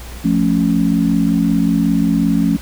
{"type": "chord", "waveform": "sine", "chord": "F augmented", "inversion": "none", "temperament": "equal", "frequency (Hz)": [174.61, 220, 277.2], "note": ["F3", "A3", "C#4"], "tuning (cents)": [0, 0, 0], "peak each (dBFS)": -16, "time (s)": [0.24, 2.57], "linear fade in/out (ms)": 10, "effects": ["added 60 Hz sine -31 dBFS peak until 2.61 s", "pink hiss -36 dBFS RMS until 2.61 s"]}